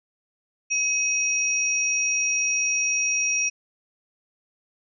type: tone pair together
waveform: sine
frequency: 2544 / 5711 Hz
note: D#7 / F8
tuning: +38 / +38 cents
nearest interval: octave + major second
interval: 1400 cents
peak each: -24 / -23 dBFS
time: 0.7-3.5 s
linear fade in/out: 20 ms
effects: none